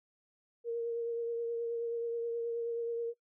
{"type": "tone with vibrato", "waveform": "sine", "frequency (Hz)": 466.2, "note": "A#4", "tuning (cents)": 0, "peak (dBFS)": -32, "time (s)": [0.64, 3.14], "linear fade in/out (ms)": 50, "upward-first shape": "triangle", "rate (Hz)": 9.4, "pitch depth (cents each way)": 21, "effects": ["noise-tail reverb RT60 0.1 s tail -21 dB re dry"]}